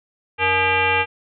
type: tone with frequency modulation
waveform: sine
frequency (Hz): 1611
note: G6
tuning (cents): +47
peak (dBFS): -15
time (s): 0.38-1.06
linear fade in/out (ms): 50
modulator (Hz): 380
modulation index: 3.2
effects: none